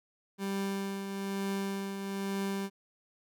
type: tone with tremolo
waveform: 30% pulse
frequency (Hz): 196.4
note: G3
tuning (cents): +4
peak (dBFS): -28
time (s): 0.38-2.7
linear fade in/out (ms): 50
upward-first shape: triangle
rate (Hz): 1.1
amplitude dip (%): 50
effects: none